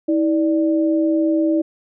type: tone pair together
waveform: sine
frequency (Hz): 321.3 / 587.3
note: E4 / D5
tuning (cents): -44 / 0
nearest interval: minor seventh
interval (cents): 1044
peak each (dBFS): -15 / -22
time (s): 0.08-1.62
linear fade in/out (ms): 10
effects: none